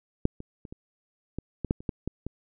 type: clicks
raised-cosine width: 3 ms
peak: -8 / -26 / -29 / -27 / -19 / -17 / -10 / -30 / -15 / -17 / -20 dBFS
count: 11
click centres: 0.254 / 0.404 / 0.652 / 0.725 / 1.386 / 1.647 / 1.709 / 1.805 / 1.892 / 2.076 / 2.266 s
effects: none